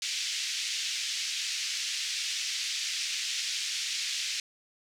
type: band-pass noise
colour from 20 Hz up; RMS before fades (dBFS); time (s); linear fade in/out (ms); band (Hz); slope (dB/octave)
white; -33; 0.02-4.4; 2; 2200 to 6200; 24
effects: none